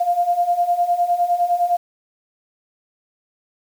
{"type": "beating tone pair", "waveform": "sine", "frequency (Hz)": [695, 704.8], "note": ["F5", "F5"], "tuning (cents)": [-9, 16], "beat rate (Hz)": 9.8, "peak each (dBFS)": [-21, -17], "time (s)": [0, 1.77], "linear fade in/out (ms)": 10, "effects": ["7-bit"]}